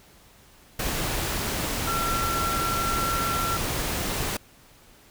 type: tone in noise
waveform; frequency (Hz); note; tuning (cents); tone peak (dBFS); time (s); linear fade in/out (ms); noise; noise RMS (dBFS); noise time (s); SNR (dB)
sine; 1356; E6; +49; -26; 1.87-3.57; 5; pink; -28; 0.79-4.37; -1
effects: pink hiss -54 dBFS RMS until 5.1 s